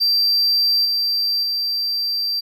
triangle tone with level steps, 4699 Hz, D8, in tune, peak -13 / -16 / -18 dBFS, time 0-2.41 s, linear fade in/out 20 ms, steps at 0.85 / 1.43 s, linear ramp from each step 2 ms, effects none

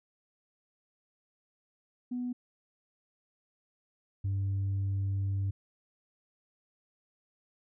sine tone pair in turn, 246.9 / 97.98 Hz, B3 / G2, 0 / 0 cents, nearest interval octave + major third, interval 1600 cents, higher first, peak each -31 / -26 dBFS, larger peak second, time 2.11-2.33 / 4.24-5.51 s, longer second, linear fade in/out 10 ms, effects tanh soft clip ceiling -27 dBFS

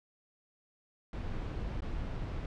brown noise with dropouts, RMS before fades -37 dBFS, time 1.13-2.46 s, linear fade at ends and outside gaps 2 ms, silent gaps 1.806-1.82 s, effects low-pass 4000 Hz 12 dB/octave

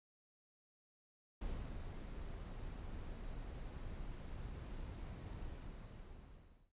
brown noise with ADSR envelope, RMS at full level -43 dBFS, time 1.41-6.72 s, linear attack 7 ms, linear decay 350 ms, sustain -4 dB, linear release 1300 ms, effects noise-tail reverb RT60 0.1 s tail -24 dB re dry + resampled to 8000 Hz

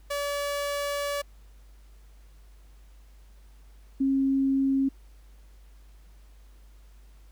sawtooth / sine tone pair in turn, 573 / 270.4 Hz, D5 / C#4, -43 / -43 cents, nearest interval octave + minor second, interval 1300 cents, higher first, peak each -24 / -21 dBFS, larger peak second, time 0.1-1.22 / 4-4.89 s, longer first, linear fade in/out 10 ms, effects added 50 Hz sine -49 dBFS peak until 7.31 s + pink hiss -64 dBFS RMS until 7.31 s

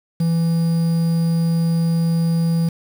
triangle tone with quantisation, 166.3 Hz, E3, 16 cents sharp, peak -13 dBFS, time 0.2-2.69 s, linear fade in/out 5 ms, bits 6, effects none

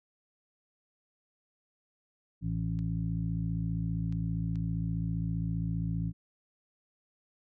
harmonic tone, 55.1 Hz, A1, 3 cents sharp, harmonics 1 / 2 / 3 / 5, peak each -38 / -34 / -32 / -42 dBFS, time 2.41-6.13 s, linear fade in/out 50 ms
clicks, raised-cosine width 0.2 ms, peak -37 dBFS, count 3, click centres 2.79 / 4.125 / 4.557 s
effects none

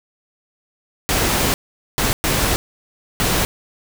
pink noise bursts at uneven times, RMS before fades -18 dBFS, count 4, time 1.09-1.54 / 1.98-2.13 / 2.24-2.56 / 3.2-3.45 s, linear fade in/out 0 ms, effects none

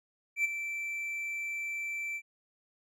triangle tone with ADSR envelope, 2334 Hz, D7, 11 cents flat, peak -22 dBFS, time 0.36-2.22 s, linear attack 85 ms, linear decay 17 ms, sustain -10 dB, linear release 63 ms, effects none

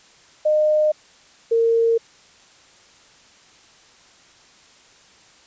sine tone pair in turn, 611 / 458.8 Hz, D#5 / A#4, -32 / -28 cents, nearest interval perfect fourth, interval 496 cents, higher first, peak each -14 / -14 dBFS, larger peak neither, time 0.45-0.92 / 1.51-1.98 s, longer neither, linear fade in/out 10 ms, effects white hiss -51 dBFS RMS until 5.46 s + resampled to 16000 Hz

